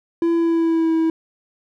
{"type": "tone with pitch glide", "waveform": "triangle", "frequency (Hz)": [336, 324.2], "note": ["E4", "E4"], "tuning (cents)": [33, -29], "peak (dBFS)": -13, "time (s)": [0.22, 1.1], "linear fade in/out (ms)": 2, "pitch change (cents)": -62, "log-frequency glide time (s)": [0.33, 0.94], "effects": []}